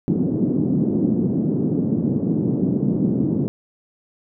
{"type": "band-pass noise", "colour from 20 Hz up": "white", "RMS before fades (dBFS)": -20, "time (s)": [0.08, 3.48], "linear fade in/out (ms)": 0, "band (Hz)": [140, 300], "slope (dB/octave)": 24, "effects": []}